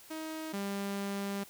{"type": "tone pair in turn", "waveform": "sawtooth", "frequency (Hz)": [316.1, 199.13], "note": ["D#4", "G3"], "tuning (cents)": [27, 27], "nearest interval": "minor sixth", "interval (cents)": 800, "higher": "first", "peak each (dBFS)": [-34, -30], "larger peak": "second", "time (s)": [[0.1, 0.53], [0.53, 1.44]], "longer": "second", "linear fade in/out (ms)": 10, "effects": ["white hiss -55 dBFS RMS until 1.49 s"]}